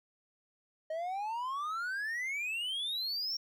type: exponential sweep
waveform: triangle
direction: up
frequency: 620 to 5588 Hz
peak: -32 dBFS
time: 0.9-3.37 s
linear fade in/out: 5 ms
effects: none